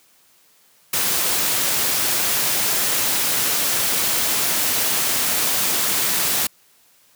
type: noise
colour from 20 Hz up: white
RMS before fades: -20 dBFS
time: 0.93-6.47 s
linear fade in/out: 5 ms
effects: white hiss -56 dBFS RMS until 7.15 s + high-pass 100 Hz 12 dB/octave